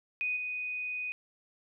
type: tone with level steps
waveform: sine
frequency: 2489 Hz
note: D#7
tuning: in tune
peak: -29 / -33 dBFS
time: 0.21-1.12 s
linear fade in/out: 0 ms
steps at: 0.36 s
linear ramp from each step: 10 ms
effects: none